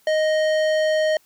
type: tone with tanh clipping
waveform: sine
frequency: 622.3 Hz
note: D#5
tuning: in tune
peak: -19 dBFS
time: 0.07-1.17 s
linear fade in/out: 2 ms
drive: 16 dB
effects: white hiss -59 dBFS RMS until 1.25 s